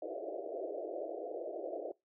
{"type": "band-pass noise", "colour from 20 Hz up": "white", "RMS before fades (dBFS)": -41, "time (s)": [0.02, 1.92], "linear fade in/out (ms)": 2, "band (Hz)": [320, 690], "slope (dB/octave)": 96, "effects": ["noise-tail reverb RT60 0.2 s tail -23 dB re dry"]}